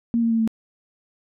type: tone with pitch steps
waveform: sine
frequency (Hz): 233.1 / 229.8 / 226.5 / 223.2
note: A#3 / A#3 / A#3 / A3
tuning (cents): 0 / -25 / -50 / +25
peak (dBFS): -17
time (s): 0.14-0.476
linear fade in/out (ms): 0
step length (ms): 84
effects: none